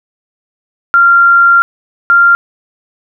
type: tone pair in turn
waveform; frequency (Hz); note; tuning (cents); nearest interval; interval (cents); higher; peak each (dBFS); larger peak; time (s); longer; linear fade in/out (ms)
sine; 1385 / 1389.9; F6 / F6; -15 / -9; unison; 6; second; -3; neither; 0.94-1.62 / 2.1-2.35; first; 0
effects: none